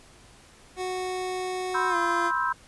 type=tone with pitch glide; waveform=25% pulse; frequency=368.9 to 344.2 Hz; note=F#4 to F4; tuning=-5 to -25 cents; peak=-25 dBFS; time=0.76-2.32 s; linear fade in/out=50 ms; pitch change=-120 cents; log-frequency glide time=1.89-1.96 s
type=chord; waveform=sine; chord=C major seventh; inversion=third; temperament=just; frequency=981.1 / 1046.5 / 1308.1 / 1569.8 Hz; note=B5 / C6 / E6 / G6; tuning=-12 / 0 / -14 / +2 cents; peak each=-29 dBFS; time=1.74-2.53 s; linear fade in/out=10 ms
effects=pink hiss -53 dBFS RMS until 2.67 s + resampled to 24000 Hz